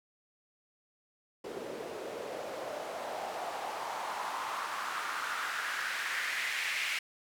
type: noise with band-pass filter sweep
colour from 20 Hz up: white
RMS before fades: -37 dBFS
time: 1.44-6.99 s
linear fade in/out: 5 ms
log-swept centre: 390 to 2300 Hz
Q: 2.9
effects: none